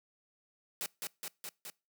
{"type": "noise with echo", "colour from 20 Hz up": "white", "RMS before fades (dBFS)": -37, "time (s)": [0.81, 0.86], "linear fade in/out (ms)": 0, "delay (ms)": 210, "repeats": 4, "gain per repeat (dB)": -2, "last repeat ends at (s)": 1.7, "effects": ["noise-tail reverb RT60 0.3 s tail -25 dB re dry", "high-pass 150 Hz 12 dB/octave"]}